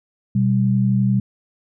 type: tone pair together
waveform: sine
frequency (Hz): 124.19 / 196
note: B2 / G3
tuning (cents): +10 / 0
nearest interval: minor sixth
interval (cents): 790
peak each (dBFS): -17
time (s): 0.35-1.2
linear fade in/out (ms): 5
effects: none